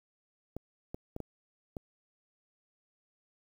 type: clicks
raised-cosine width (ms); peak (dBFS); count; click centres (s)
2; -25; 5; 0.566 / 0.945 / 1.164 / 1.203 / 1.768
effects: 9-bit